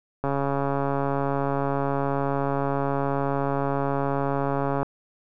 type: click train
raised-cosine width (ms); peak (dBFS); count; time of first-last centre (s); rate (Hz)
1; -12; 639; 0.24-4.83; 139
effects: none